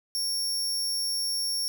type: tone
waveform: sawtooth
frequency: 5500 Hz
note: F8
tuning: 27 cents flat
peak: -24 dBFS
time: 0.15-1.68 s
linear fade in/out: 0 ms
effects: none